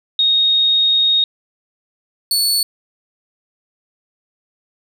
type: tone pair in turn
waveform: sine / sawtooth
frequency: 3729 / 4435 Hz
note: A#7 / C#8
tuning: 0 / 0 cents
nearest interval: minor third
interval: 300 cents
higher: second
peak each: -11 dBFS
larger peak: neither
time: 0.19-1.24 / 2.31-2.63 s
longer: first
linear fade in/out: 2 ms
effects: none